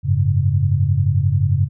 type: chord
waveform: sine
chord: F# suspended second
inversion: none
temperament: equal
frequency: 92.5 / 103.83 / 138.59 Hz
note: F#2 / G#2 / C#3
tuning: 0 / 0 / 0 cents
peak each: -18 dBFS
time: 0.03-1.69 s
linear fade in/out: 50 ms
effects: none